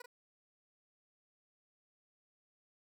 15% pulse tone with echo, 489.2 Hz, B4, 16 cents flat, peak -40 dBFS, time 0-0.02 s, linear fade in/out 5 ms, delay 40 ms, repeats 1, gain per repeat -4 dB, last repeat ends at 0.06 s, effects none

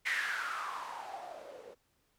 violet noise with low-pass filter sweep, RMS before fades -39 dBFS, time 0.05-1.75 s, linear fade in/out 20 ms, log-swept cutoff 2000 to 450 Hz, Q 6.4, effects pink hiss -75 dBFS RMS until 2.18 s

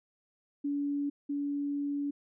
sine tone pair in turn, 285.7 / 285.7 Hz, D4 / D4, -48 / -48 cents, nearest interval unison, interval 0 cents, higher neither, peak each -29 / -30 dBFS, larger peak first, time 0.64-1.1 / 1.29-2.11 s, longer second, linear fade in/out 10 ms, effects none

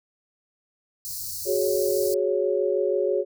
white band-stop noise, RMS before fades -33 dBFS, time 1.05-2.14 s, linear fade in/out 0 ms, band 150 to 4200 Hz, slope 96 dB/octave
sine chord, F# suspended second, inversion none, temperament just, 370 / 416.2 / 555 Hz, F#4 / G#4 / C#5, 0 / +4 / +2 cents, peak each -25 dBFS, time 1.45-3.25 s, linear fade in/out 50 ms
effects none

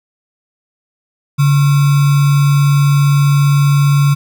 sine tone with sample-and-hold, 142.4 Hz, C#3, 47 cents sharp, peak -7 dBFS, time 1.38-4.15 s, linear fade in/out 20 ms, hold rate 1225 Hz, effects none

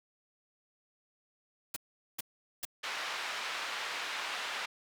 white noise bursts, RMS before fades -37 dBFS, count 3, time 1.74-2.652 s, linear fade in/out 5 ms, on 24 ms, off 420 ms
pink band-pass noise, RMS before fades -38 dBFS, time 2.83-4.66 s, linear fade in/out 10 ms, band 1100 to 3800 Hz, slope 12 dB/octave
effects none

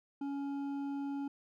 sine tone with hard clipping, 280 Hz, C#4, 18 cents sharp, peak -37 dBFS, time 0.21-1.28 s, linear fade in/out 5 ms, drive 7 dB, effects none

